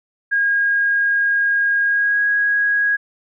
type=tone with pitch glide; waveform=sine; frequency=1630 to 1651.8 Hz; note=G#6 to G#6; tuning=-33 to -10 cents; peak=-14 dBFS; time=0.31-2.97 s; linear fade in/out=20 ms; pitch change=+23 cents; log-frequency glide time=1.85-2.22 s; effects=none